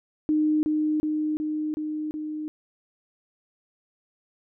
sine tone with echo, 306.3 Hz, D#4, 27 cents flat, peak -19 dBFS, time 0.29-0.63 s, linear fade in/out 0 ms, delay 370 ms, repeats 5, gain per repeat -2 dB, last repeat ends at 2.48 s, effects none

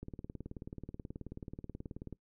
click train, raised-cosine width 3 ms, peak -30 dBFS, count 40, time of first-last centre 0.03-2.127 s, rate 18.6 Hz, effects noise-tail reverb RT60 0.1 s tail -21 dB re dry

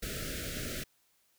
pink band-stop noise, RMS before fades -38 dBFS, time 0.02-0.84 s, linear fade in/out 10 ms, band 660 to 1300 Hz, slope 96 dB/octave, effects white hiss -71 dBFS RMS until 1.38 s

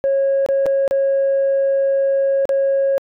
sine tone with dropouts, 547 Hz, C#5, 23 cents flat, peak -12 dBFS, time 0.04-2.98 s, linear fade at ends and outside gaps 0 ms, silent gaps 0.462-0.488 / 0.658-0.664 / 0.878-0.91 / 2.454-2.492 s, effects tanh soft clip ceiling -11 dBFS

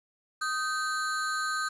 square ring-modulated tone, 1396.9 Hz, F6, in tune, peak -26 dBFS, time 0.41-1.69 s, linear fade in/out 10 ms, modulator 150 Hz, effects resampled to 22050 Hz + 9-bit

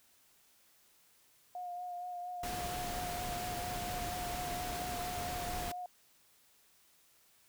sine tone with vibrato, 714 Hz, F5, 38 cents sharp, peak -39 dBFS, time 1.55-5.86 s, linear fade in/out 2 ms, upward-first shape sine, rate 4.3 Hz, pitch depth 22 cents each way
pink noise, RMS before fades -41 dBFS, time 2.43-5.72 s, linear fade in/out 5 ms
effects white hiss -67 dBFS RMS until 7.48 s

